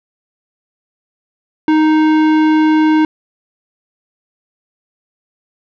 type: tone with tanh clipping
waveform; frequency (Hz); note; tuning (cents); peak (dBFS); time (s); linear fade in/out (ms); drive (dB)
sine; 311.1; D#4; 0; -10; 1.68-3.05; 2; 16
effects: none